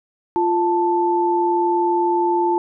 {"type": "tone pair together", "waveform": "sine", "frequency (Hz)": [348.3, 880.5], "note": ["F4", "A5"], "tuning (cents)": [-5, 1], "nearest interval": "octave + major third", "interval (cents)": 1606, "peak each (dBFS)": -18, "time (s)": [0.36, 2.58], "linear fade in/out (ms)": 0, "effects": []}